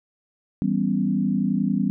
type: chord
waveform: sine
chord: C# half-diminished seventh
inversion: first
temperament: equal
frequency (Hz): 164.81 / 196 / 246.9 / 277.2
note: E3 / G3 / B3 / C#4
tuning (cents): 0 / 0 / 0 / 0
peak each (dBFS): -28 / -22 / -25 / -28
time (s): 0.62-1.9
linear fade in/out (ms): 0
effects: none